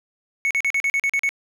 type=tone bursts; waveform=triangle; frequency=2213 Hz; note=C#7; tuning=3 cents flat; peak=-16 dBFS; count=9; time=0.45-1.291 s; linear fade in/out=0 ms; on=57 ms; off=41 ms; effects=none